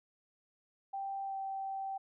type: tone with pitch glide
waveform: sine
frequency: 784 to 776.8 Hz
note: G5 to G5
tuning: 0 to -16 cents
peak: -36 dBFS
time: 0.93-1.98 s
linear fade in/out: 10 ms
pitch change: -16 cents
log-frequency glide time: 1.25-1.35 s
effects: none